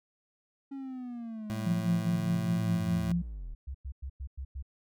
triangle linear sweep, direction down, 277.2 to 34.65 Hz, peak -35 dBFS, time 0.71-3.55 s, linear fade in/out 10 ms
25% pulse tone, 110.3 Hz, A2, 5 cents sharp, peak -30 dBFS, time 1.5-3.12 s, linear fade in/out 0 ms
sine tone with tremolo, 172.8 Hz, F3, 18 cents flat, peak -25 dBFS, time 1.66-3.22 s, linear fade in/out 5 ms, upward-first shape sine, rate 4.9 Hz, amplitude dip 60%
sine tone bursts, 67.3 Hz, C2, 49 cents sharp, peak -35 dBFS, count 6, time 3.67-4.626 s, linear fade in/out 10 ms, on 76 ms, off 100 ms
effects none

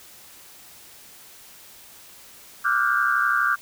sine tone cluster, 1172 / 1387 / 1459 / 1583 Hz, D6 / F6 / F#6 / G6, -4 / -12 / -25 / +17 cents, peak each -24 dBFS, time 2.64-3.56 s, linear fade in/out 20 ms, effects white hiss -47 dBFS RMS until 3.61 s

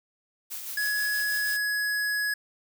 blue noise with tremolo, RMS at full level -35 dBFS, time 0.5-1.58 s, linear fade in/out 20 ms, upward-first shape sine, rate 6.2 Hz, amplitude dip 40%
square tone, 1680 Hz, G#6, 19 cents sharp, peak -26 dBFS, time 0.77-2.34 s, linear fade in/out 5 ms
effects none

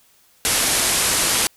white low-pass noise, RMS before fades -19 dBFS, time 0.45-1.47 s, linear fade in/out 0 ms, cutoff 12000 Hz, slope 96 dB/octave, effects white hiss -56 dBFS RMS until 1.56 s

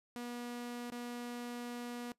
sawtooth tone with dropouts, 241.4 Hz, B3, 39 cents flat, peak -37 dBFS, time 0.16-2.12 s, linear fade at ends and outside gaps 0 ms, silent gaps 0.902-0.921 s, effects noise-tail reverb RT60 0.1 s tail -19 dB re dry + resampled to 32000 Hz

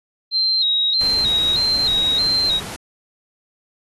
sine tone with vibrato, 3967 Hz, B7, 7 cents sharp, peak -15 dBFS, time 0.31-2.61 s, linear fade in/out 50 ms, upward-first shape square, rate 1.6 Hz, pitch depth 71 cents each way
pink noise, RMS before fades -32 dBFS, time 1.01-2.76 s, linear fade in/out 0 ms
effects AAC 32 kbps

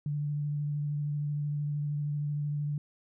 sine tone with vibrato, 146.83 Hz, D3, in tune, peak -29 dBFS, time 0.06-2.78 s, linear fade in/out 2 ms, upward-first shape square, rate 13 Hz, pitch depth 12 cents each way, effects none

